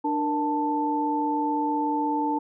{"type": "tone cluster", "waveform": "sine", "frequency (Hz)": [297.3, 469.7, 883], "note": ["D4", "A#4", "A5"], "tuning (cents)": [21, 13, 6], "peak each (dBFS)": [-26, -34, -25], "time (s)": [0.04, 2.39], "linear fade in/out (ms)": 10, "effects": []}